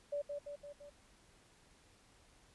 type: tone with echo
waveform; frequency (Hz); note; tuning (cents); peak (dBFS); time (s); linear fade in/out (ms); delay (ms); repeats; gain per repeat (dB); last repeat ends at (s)
sine; 578; D5; -28; -35; 0.12-0.22; 10; 170; 4; -4; 0.9
effects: pink hiss -66 dBFS RMS until 2.54 s + resampled to 24000 Hz